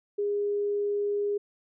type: tone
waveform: sine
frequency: 409.2 Hz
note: G#4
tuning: 26 cents flat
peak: -25 dBFS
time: 0.18-1.38 s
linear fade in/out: 10 ms
effects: none